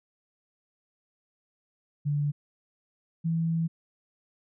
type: tone pair in turn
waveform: sine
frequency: 145.8 / 164.56 Hz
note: D3 / E3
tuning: -12 / -3 cents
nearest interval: major second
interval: 209 cents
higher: second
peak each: -24 dBFS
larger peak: neither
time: 2.05-2.32 / 3.24-3.68 s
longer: second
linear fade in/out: 20 ms
effects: none